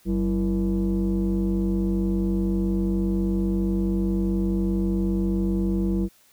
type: tone with frequency modulation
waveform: sine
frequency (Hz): 190.6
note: G3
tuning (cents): -48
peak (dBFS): -19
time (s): 0.05-6.09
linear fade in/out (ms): 50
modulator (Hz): 143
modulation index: 1.1
effects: tanh soft clip ceiling -17 dBFS + white hiss -58 dBFS RMS until 6.32 s